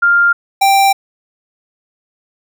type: tone pair in turn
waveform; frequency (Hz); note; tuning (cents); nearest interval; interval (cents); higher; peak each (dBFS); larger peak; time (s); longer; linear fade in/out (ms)
sine / square; 1399 / 785.2; F6 / G5; +3 / +3; minor seventh; 1000; first; -7 / -8; first; 0.02-0.33 / 0.61-0.93; second; 10
effects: none